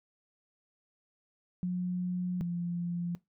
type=tone pair in turn; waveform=sine; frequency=180 / 173.39 Hz; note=F#3 / F3; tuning=-47 / -12 cents; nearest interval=minor second; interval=65 cents; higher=first; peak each=-29 / -31 dBFS; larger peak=first; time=1.63-2.41 / 2.41-3.15 s; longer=first; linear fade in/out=0 ms; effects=noise-tail reverb RT60 0.2 s tail -21 dB re dry